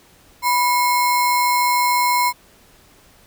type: tone with sample-and-hold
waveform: sine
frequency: 983 Hz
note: B5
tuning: 8 cents flat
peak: -14 dBFS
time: 0.42-2.33 s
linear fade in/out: 50 ms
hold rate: 3150 Hz
effects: pink hiss -51 dBFS RMS until 3.26 s